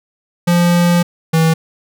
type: tone pair in turn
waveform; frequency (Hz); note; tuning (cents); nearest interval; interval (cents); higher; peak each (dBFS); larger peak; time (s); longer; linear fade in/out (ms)
square; 173.9 / 162.02; F3 / E3; -7 / -30; minor second; 123; first; -10; neither; 0.47-1.03 / 1.33-1.54; first; 10
effects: none